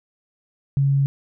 sine tone, 138.59 Hz, C#3, in tune, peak -15 dBFS, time 0.77-1.06 s, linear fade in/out 0 ms, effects none

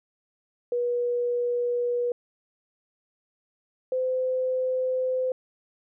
sine tone pair in turn, 484.2 / 513 Hz, B4 / C5, -34 / -34 cents, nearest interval minor second, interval 100 cents, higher second, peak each -23 dBFS, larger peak neither, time 0.72-2.12 / 3.92-5.32 s, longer neither, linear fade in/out 2 ms, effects none

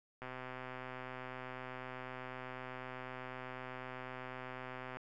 click train, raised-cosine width 0.5 ms, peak -30 dBFS, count 609, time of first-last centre 0.22-4.97 s, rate 128 Hz, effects none

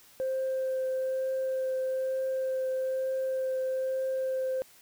sine tone with vibrato, 523.3 Hz, C5, in tune, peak -26 dBFS, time 0.2-4.62 s, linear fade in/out 0 ms, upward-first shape triangle, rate 1.1 Hz, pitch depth 10 cents each way, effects tanh soft clip ceiling -25 dBFS + white hiss -57 dBFS RMS until 4.81 s

